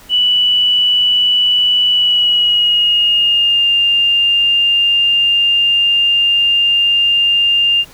sine tone with pitch glide, 2960 to 2802 Hz, F#7 to F7, 0 to +5 cents, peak -9 dBFS, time 0.09-7.85 s, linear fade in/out 50 ms, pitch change -95 cents, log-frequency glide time 1.89-3.68 s, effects pink hiss -41 dBFS RMS until 7.93 s

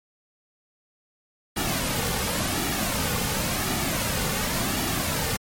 pink noise with flanger, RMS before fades -26 dBFS, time 1.56-5.37 s, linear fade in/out 10 ms, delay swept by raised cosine 1.9 to 3.1 ms, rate 0.92 Hz, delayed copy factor -0.55, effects MP3 64 kbps

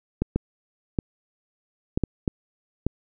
clicks, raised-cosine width 3 ms, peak -9 dBFS, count 7, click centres 0.22 / 0.36 / 0.988 / 1.975 / 2.037 / 2.278 / 2.866 s, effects none

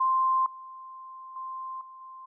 sine tone with level steps, 1046.5 Hz, C6, in tune, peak -21 / -41 / -34 / -44 / -42 dBFS, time 0-2.26 s, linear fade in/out 10 ms, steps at 0.46 / 1.36 / 1.81 / 2.01 s, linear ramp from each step 2 ms, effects none

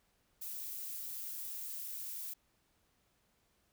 violet noise, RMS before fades -43 dBFS, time 0.41-2.34 s, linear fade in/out 10 ms, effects pink hiss -75 dBFS RMS until 3.72 s

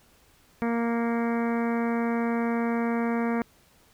harmonic tone with a mistuned harmonic, 233.1 Hz, A#3, in tune, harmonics 1 / 2 / 3 / 4 / 5 / 6 / 7 / 8 / 9 / 10, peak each -25 / -31 / -35 / -37 / -39 / -41 / -42 / -43 / -44 / -45 dBFS, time 0.62-3.42 s, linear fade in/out 0 ms, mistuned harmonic 10, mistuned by -46 cents, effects pink hiss -60 dBFS RMS until 3.93 s

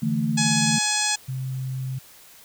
sine chord, D suspended second, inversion none, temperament equal with one note detuned, 146.83 / 164.81 / 222.9 Hz, D3 / E3 / A3, 0 / 0 / +23 cents, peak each -26 / -27 / -23 dBFS, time 0.02-0.79 s, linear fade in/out 10 ms
harmonic tone, 843 Hz, G#5, 26 cents sharp, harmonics 1 / 2 / 3 / 4 / 5 / 6 / 7 / 8 / 9 / 10, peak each -30 / -30 / -30 / -30 / -30 / -30 / -30 / -30 / -30 / -30 dBFS, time 0.37-1.16 s, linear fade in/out 10 ms
sine tone, 130.81 Hz, C3, in tune, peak -26 dBFS, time 1.28-1.99 s, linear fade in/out 10 ms
effects white hiss -49 dBFS RMS until 2.44 s

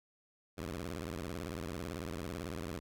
10% pulse tone with vibrato, 83.7 Hz, E2, 27 cents sharp, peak -31 dBFS, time 0.57-2.8 s, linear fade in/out 20 ms, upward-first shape sine, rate 18 Hz, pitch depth 290 cents each way, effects none

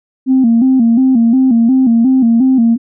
sine tone with vibrato, 245.7 Hz, B3, 9 cents flat, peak -5 dBFS, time 0.26-2.78 s, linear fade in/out 50 ms, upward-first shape square, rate 2.8 Hz, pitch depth 110 cents each way, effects tanh soft clip ceiling -2 dBFS

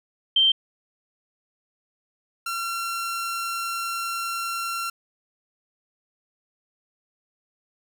sine / sawtooth tone pair in turn, 3136 / 1365 Hz, G7 / F6, 0 / -40 cents, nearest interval octave + major second, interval 1440 cents, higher first, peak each -15 / -23 dBFS, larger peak first, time 0.36-0.52 / 2.46-4.9 s, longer second, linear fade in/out 5 ms, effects none

